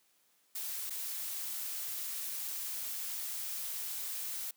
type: noise with dropouts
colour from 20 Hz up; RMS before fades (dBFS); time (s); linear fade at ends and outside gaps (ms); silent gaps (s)
blue; -39; 0.55-4.51; 5; 0.898-0.904
effects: white hiss -71 dBFS RMS until 4.56 s + high-pass 150 Hz 12 dB/octave